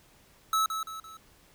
square tone with echo, 1300 Hz, E6, 24 cents flat, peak -24 dBFS, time 0.53-0.66 s, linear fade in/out 2 ms, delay 170 ms, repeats 3, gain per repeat -7 dB, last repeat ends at 1.17 s, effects pink hiss -60 dBFS RMS until 1.54 s

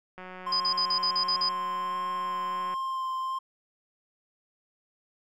click train, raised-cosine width 0.5 ms, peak -28 dBFS, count 472, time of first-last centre 0.18-2.74 s, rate 184 Hz
triangle tone with vibrato, 1052 Hz, C6, 9 cents sharp, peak -27 dBFS, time 0.46-3.39 s, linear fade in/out 10 ms, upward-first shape sine, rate 1.4 Hz, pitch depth 11 cents each way
sine tone bursts, 4978 Hz, D#8, in tune, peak -24 dBFS, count 8, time 0.52-1.491 s, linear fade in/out 5 ms, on 82 ms, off 45 ms
effects none

